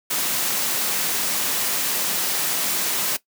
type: high-pass noise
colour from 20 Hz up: white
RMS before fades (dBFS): -23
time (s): 0.1-3.17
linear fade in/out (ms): 10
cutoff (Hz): 140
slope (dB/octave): 24
effects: noise-tail reverb RT60 0.1 s tail -18 dB re dry